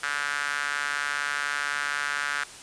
sawtooth tone with high-pass filter, 144.2 Hz, D3, 31 cents flat, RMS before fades -29 dBFS, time 0.03-2.44 s, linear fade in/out 5 ms, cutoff 1500 Hz, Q 4.2, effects white hiss -44 dBFS RMS until 2.62 s + resampled to 22050 Hz

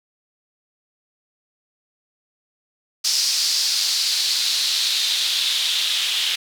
white noise with band-pass filter sweep, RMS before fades -21 dBFS, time 3.04-6.36 s, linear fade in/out 10 ms, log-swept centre 5000 to 3300 Hz, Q 3.5, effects none

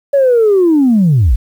sine linear sweep, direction down, 571 to 43.65 Hz, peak -5 dBFS, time 0.13-1.36 s, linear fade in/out 10 ms, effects tanh soft clip ceiling -3 dBFS + 7-bit

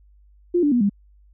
sine tone with pitch steps, 350.9 / 291.7 / 242.5 / 201.5 Hz, F4 / D4 / B3 / G3, +8 / -12 / -31 / +48 cents, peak -15 dBFS, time 0.54-0.896 s, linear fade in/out 10 ms, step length 89 ms, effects added 50 Hz sine -50 dBFS peak until 1.33 s

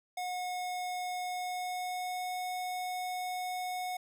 square tone with pitch glide, 726 to 731 Hz, F#5 to F#5, -33 to -21 cents, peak -35 dBFS, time 0.17-3.97 s, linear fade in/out 5 ms, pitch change +12 cents, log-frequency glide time 1.23-2.36 s, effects none

